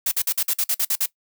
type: noise bursts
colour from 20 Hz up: blue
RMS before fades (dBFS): -21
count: 10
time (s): 0.06-1.06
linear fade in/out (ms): 5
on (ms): 55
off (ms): 50
effects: noise-tail reverb RT60 0.1 s tail -19 dB re dry